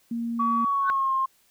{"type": "tone", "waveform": "sine", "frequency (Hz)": 233.1, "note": "A#3", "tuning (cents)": 0, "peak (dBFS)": -26, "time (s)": [0.11, 0.65], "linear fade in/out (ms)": 5}
{"type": "tone with pitch glide", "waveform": "sine", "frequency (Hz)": [1133, 1063.3], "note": ["C#6", "C6"], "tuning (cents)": [37, 28], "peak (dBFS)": -21, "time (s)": [0.39, 1.26], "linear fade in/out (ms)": 10, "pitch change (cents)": -109, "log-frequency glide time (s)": [0.63, 1.13]}
{"type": "tone with exponential growth", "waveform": "sine", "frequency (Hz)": 1500, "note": "F#6", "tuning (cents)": 23, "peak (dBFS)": -18, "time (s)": [0.81, 0.9], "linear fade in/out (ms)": 0, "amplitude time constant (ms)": 19}
{"effects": ["tanh soft clip ceiling -11 dBFS", "white hiss -63 dBFS RMS until 1.5 s"]}